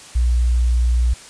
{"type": "tone", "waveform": "sine", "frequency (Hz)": 60.3, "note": "B1", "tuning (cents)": -41, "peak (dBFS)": -13, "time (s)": [0.15, 1.14], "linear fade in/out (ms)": 10, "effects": ["white hiss -40 dBFS RMS until 1.29 s", "resampled to 22050 Hz"]}